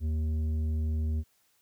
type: tone with tanh clipping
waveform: triangle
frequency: 78.2 Hz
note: D#2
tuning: 9 cents sharp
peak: -28 dBFS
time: 0-1.24 s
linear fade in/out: 50 ms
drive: 12 dB
effects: white hiss -69 dBFS RMS until 1.61 s